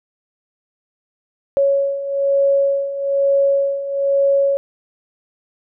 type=beating tone pair; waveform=sine; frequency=554.4 / 555.5 Hz; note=C#5 / C#5; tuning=0 / +4 cents; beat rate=1.1 Hz; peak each=-20 / -15 dBFS; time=1.57-4.57 s; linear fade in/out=0 ms; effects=none